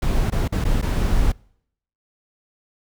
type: noise with dropouts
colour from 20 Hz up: brown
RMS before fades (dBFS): -19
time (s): 0.02-1.32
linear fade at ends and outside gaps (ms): 5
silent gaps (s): 0.302-0.321 / 0.479-0.523 / 0.642-0.65 / 0.815-0.824
effects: noise-tail reverb RT60 0.7 s tail -26 dB re dry